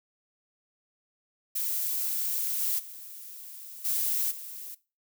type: noise with level steps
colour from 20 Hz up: violet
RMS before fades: -30 / -28 / -44 / -28 / -41 dBFS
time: 1.55-4.75 s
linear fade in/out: 10 ms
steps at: 2.6 / 2.78 / 3.84 / 4.3 s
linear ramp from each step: 20 ms
effects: noise-tail reverb RT60 0.3 s tail -19 dB re dry